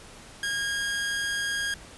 sawtooth tone with amplitude modulation, 1630 Hz, G#6, 33 cents flat, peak -22 dBFS, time 0.43-1.74 s, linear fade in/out 2 ms, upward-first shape sine, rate 202 Hz, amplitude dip 25%, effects pink hiss -47 dBFS RMS until 1.97 s + resampled to 24000 Hz

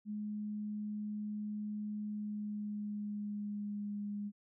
sine tone with pitch glide, 210 to 205.3 Hz, G#3 to G#3, +19 to -20 cents, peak -37 dBFS, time 0.05-4.32 s, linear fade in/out 50 ms, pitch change -39 cents, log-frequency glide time 2.08-4.01 s, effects none

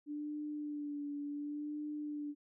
sine tone with vibrato, 293.7 Hz, D4, in tune, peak -38 dBFS, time 0.06-2.35 s, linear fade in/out 50 ms, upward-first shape sine, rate 0.69 Hz, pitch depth 31 cents each way, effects none

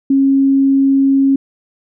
sine tone, 272.4 Hz, C#4, 30 cents flat, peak -8 dBFS, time 0.1-1.36 s, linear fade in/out 5 ms, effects none

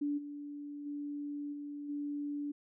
sine tone with level steps, 290 Hz, D4, 22 cents flat, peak -31 / -41 / -37 / -40 / -35 dBFS, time 0.01-2.52 s, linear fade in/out 10 ms, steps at 0.17 / 0.85 / 1.52 / 1.88 s, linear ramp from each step 20 ms, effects none

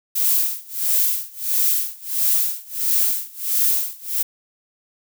violet noise with tremolo, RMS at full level -17 dBFS, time 0.15-4.23 s, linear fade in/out 10 ms, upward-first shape sine, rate 1.5 Hz, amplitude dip 95%, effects none

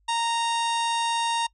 harmonic tone with a mistuned harmonic, 928 Hz, A#5, 8 cents flat, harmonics 1 / 2 / 3 / 4 / 5 / 6 / 7 / 8 / 9 / 10, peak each -24 / -36 / -33 / -31 / -42 / -39 / -42 / -47 / -42 / -41 dBFS, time 0.08-1.47 s, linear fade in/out 10 ms, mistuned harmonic 8, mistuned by +30 cents, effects noise-tail reverb RT60 0.1 s tail -26 dB re dry + added 50 Hz sine -62 dBFS peak until 1.53 s

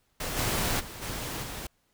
pink noise with level steps, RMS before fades -33 / -28 / -42 / -35 / -38 dBFS, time 0.2-1.67 s, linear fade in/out 5 ms, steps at 0.36 / 0.79 / 1.01 / 1.42 s, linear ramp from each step 20 ms, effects pink hiss -71 dBFS RMS until 1.93 s

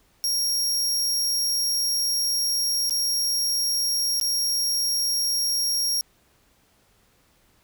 sawtooth tone with dropouts, 5588 Hz, F8, in tune, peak -19 dBFS, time 0.24-6.01 s, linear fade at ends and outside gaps 0 ms, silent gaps 2.896-2.908 / 4.2-4.212 s, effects pink hiss -62 dBFS RMS until 7.63 s

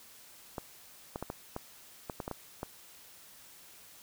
clicks, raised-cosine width 1 ms, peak -22 dBFS, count 10, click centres 0.582 / 1.159 / 1.226 / 1.301 / 1.564 / 2.098 / 2.202 / 2.279 / 2.313 / 2.631 s, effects white hiss -55 dBFS RMS until 4.02 s

